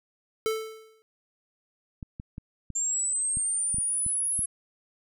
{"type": "tone with exponential decay", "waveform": "square", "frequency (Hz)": 440.4, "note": "A4", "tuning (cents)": 2, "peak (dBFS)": -23, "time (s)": [0.46, 1.02], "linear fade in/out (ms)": 0, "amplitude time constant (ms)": 120}
{"type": "clicks", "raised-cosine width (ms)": 5, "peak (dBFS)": -25, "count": 9, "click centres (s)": [2.028, 2.199, 2.381, 2.703, 3.371, 3.744, 3.784, 4.064, 4.392]}
{"type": "linear sweep", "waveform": "sine", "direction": "up", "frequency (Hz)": [7280, 10840], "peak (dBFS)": -25, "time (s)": [2.75, 4.46], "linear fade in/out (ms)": 10}
{"effects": []}